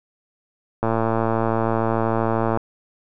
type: click train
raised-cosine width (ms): 1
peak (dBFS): -7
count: 198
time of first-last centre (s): 0.83-2.573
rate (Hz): 113
effects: none